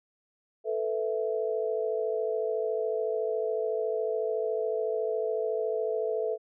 sine chord, A suspended second, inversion none, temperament equal, 440 / 493.9 / 659.3 Hz, A4 / B4 / E5, 0 / 0 / 0 cents, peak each -29 / -33 / -33 dBFS, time 0.64-6.38 s, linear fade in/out 50 ms, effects none

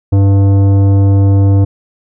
triangle tone with tanh clipping, 98.6 Hz, G2, 11 cents sharp, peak -7 dBFS, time 0.12-1.65 s, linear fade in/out 10 ms, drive 17 dB, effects none

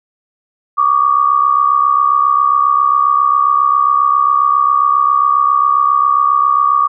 sine tone pair together, 1134 / 1201.4 Hz, C#6 / D6, +39 / +39 cents, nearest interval minor second, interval 100 cents, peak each -11 / -12 dBFS, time 0.77-6.88 s, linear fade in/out 20 ms, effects none

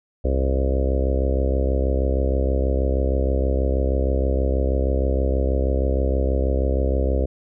harmonic tone with a mistuned harmonic, 66.3 Hz, C2, 23 cents sharp, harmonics 1 / 2 / 3 / 4 / 5 / 6 / 7 / 8 / 9 / 10, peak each -19 / -33 / -34 / -30 / -32 / -30 / -30 / -28 / -32 / -40 dBFS, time 0.24-7.26 s, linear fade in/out 10 ms, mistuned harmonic 10, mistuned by +38 cents, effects none

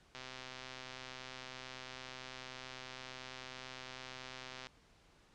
click train, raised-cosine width 0.2 ms, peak -29 dBFS, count 584, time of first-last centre 0.15-4.669 s, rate 129 Hz, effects pink hiss -66 dBFS RMS until 5.34 s + low-pass 6000 Hz 12 dB/octave

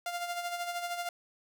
sawtooth tone with tremolo, 698.5 Hz, F5, in tune, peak -28 dBFS, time 0.06-1.09 s, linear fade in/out 2 ms, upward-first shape sine, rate 13 Hz, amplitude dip 55%, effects none

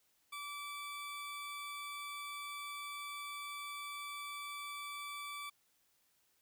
20% pulse tone, 1158 Hz, D6, 25 cents flat, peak -38 dBFS, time 0.32-5.5 s, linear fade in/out 10 ms, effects white hiss -75 dBFS RMS until 6.41 s

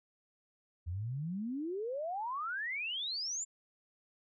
sine exponential sweep, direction up, 80.8 to 7420 Hz, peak -35 dBFS, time 0.86-3.45 s, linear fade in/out 20 ms, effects none

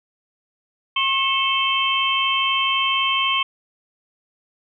sine tone cluster, 1082 / 2191 / 2634 / 3124 Hz, C#6 / C#7 / E7 / G7, -42 / -21 / -2 / -7 cents, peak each -22 / -27 / -24 / -21 dBFS, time 0.96-3.43 s, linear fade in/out 5 ms, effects none

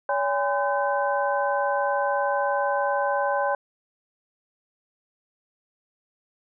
sine tone cluster, 568 / 815 / 1019 / 1531 Hz, C#5 / G#5 / C6 / G6, +42 / -33 / -46 / -41 cents, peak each -25 / -26 / -28 / -30 dBFS, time 0.09-3.55 s, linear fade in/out 2 ms, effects none

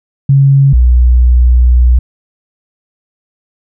sine tone pair in turn, 137.8 / 61.24 Hz, C#3 / B1, -10 / -14 cents, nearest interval octave + major second, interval 1404 cents, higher first, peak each -3 dBFS, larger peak neither, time 0.29-0.73 / 0.73-1.99 s, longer second, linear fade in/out 5 ms, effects none

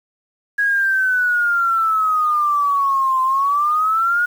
sine exponential two-way sweep, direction down then up, 1661.2 to 1036 to 1453 Hz, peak -14 dBFS, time 0.58-4.26 s, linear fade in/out 10 ms, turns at 3.22 s, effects 7-bit

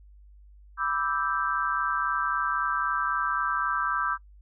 sine chord, E minor seventh, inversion second, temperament equal, 987.8 / 1174.7 / 1318.5 / 1568 Hz, B5 / D6 / E6 / G6, 0 / 0 / 0 / 0 cents, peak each -34 / -29 / -29 / -30 dBFS, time 0.77-4.18 s, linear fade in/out 50 ms, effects noise-tail reverb RT60 0.1 s tail -22 dB re dry + added 50 Hz sine -49 dBFS peak until 4.41 s

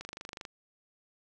click train, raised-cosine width 0.2 ms, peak -24 dBFS, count 12, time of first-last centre 0.01-0.452 s, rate 24.9 Hz, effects none

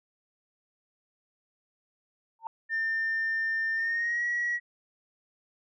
sine tone with exponential growth, 900 Hz, A5, 39 cents sharp, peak -28 dBFS, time 2.39-2.47 s, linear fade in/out 1 ms, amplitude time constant 16 ms
sine tone with pitch glide, 1800 to 1918.1 Hz, A6 to A#6, +39 to +49 cents, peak -25 dBFS, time 2.69-4.6 s, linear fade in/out 50 ms, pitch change +110 cents, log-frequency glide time 3.75-4.25 s
effects tanh soft clip ceiling -23 dBFS

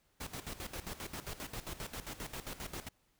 pink noise with tremolo, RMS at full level -42 dBFS, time 0.2-2.89 s, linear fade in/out 10 ms, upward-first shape square, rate 7.5 Hz, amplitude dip 75%, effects pink hiss -74 dBFS RMS until 3.19 s

